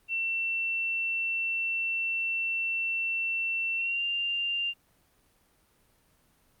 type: tone with pitch glide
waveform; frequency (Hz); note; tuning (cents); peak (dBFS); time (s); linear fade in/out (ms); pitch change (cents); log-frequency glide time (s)
sine; 2700 to 2790; E7 to F7; +41 to -2; -27; 0.08-4.74; 50; +57; 3.77-4.03
effects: pink hiss -66 dBFS RMS until 6.6 s + Opus 32 kbps